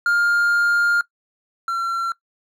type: tone pair in turn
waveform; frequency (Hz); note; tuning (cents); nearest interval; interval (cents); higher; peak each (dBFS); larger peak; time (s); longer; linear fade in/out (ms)
triangle; 1407 / 1360.6; F6 / F6; +12 / -46; minor second; 58; first; -13 / -18; first; 0.06-1.01 / 1.68-2.12; first; 2
effects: noise-tail reverb RT60 0.1 s tail -19 dB re dry